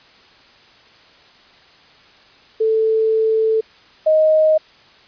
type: tone pair in turn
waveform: sine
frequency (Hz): 441.8 / 624.8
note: A4 / D#5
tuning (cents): +7 / +7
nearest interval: tritone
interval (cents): 600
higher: second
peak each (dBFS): -13 / -10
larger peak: second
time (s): 2.6-3.61 / 4.06-4.58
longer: first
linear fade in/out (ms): 10
effects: white hiss -48 dBFS RMS until 5.07 s + resampled to 11025 Hz